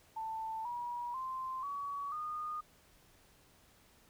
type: tone with pitch steps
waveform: sine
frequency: 887 / 961.7 / 1042.7 / 1130.5 / 1225.8 Hz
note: A5 / B5 / C6 / C#6 / D#6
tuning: +14 / -46 / -6 / +34 / -26 cents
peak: -37 dBFS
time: 0.16-2.61 s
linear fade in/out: 10 ms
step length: 490 ms
effects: pink hiss -65 dBFS RMS until 4.09 s